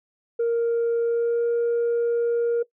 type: tone with pitch glide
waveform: sine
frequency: 466.2 to 470.3 Hz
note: A#4 to A#4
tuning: 0 to +15 cents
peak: -17 dBFS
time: 0.39-2.63 s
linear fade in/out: 10 ms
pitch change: +15 cents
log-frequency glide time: 1.02-1.45 s
effects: noise-tail reverb RT60 0.1 s tail -19 dB re dry + tanh soft clip ceiling -18 dBFS